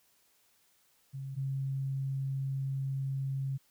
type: tone pair in turn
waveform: sine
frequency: 135.5 / 135.5 Hz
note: C#3 / C#3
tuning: -39 / -39 cents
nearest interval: unison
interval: 0 cents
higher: neither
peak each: -37 / -31 dBFS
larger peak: second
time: 1.13-1.36 / 1.36-3.58 s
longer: second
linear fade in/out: 20 ms
effects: white hiss -69 dBFS RMS until 3.7 s